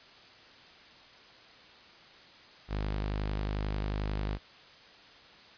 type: tone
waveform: sawtooth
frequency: 51.2 Hz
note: G#1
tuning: 24 cents flat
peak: -27 dBFS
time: 2.68-4.39 s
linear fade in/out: 50 ms
effects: white hiss -54 dBFS RMS until 5.57 s + resampled to 11025 Hz